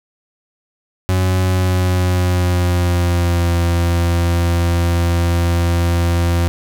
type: tone with pitch glide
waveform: 40% pulse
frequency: 92.5 to 85.81 Hz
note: F#2 to F2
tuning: 0 to -30 cents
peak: -12 dBFS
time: 1.09-6.48 s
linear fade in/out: 0 ms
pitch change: -130 cents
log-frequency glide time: 1.48-3.55 s
effects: none